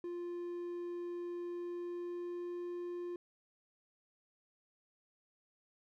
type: tone with pitch glide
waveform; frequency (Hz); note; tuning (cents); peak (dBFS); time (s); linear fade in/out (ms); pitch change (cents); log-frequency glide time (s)
triangle; 349.2 to 351.2; F4 to F4; 0 to +10; -37; 0.04-3.16; 2; +10; 1.39-2.67
effects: none